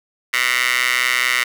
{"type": "tone with high-pass filter", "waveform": "15% pulse", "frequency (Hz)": 124.7, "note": "B2", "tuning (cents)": 17, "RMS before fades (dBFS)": -18, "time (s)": [0.33, 1.44], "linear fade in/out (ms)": 10, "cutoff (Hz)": 1900, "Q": 3.3, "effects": []}